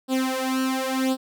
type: tone with flanger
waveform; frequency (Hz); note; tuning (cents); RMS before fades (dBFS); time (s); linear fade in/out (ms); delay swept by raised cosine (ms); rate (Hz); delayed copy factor
sawtooth; 261.6; C4; 0; -24; 0.08-1.17; 50; 0.23 to 3.13; 0.94; +0.85
effects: none